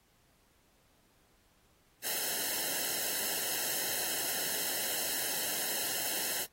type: noise with comb filter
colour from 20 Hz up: white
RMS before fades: -34 dBFS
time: 2.02-6.47 s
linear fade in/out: 50 ms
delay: 0.85 ms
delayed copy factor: -1
effects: pink hiss -69 dBFS RMS until 6.52 s + AAC 48 kbps